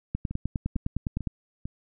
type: two click trains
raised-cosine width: 5 ms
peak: -15 / -21 dBFS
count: 12 / 4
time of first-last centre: 0.15-1.272 / 0.31-1.655 s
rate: 9.8 / 2.23 Hz
effects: none